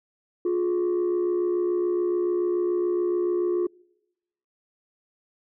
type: tone pair together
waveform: sine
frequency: 354 / 421 Hz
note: F4 / G#4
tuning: +23 / +24 cents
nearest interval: minor third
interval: 301 cents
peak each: -20 / -27 dBFS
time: 0.45-3.67 s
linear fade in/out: 5 ms
effects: noise-tail reverb RT60 0.9 s tail -26 dB re dry + tanh soft clip ceiling -19 dBFS